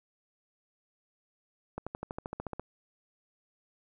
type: accelerating click train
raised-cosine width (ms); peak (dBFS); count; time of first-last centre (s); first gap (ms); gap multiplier
1; -22; 12; 1.78-2.596; 86; 0.97
effects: none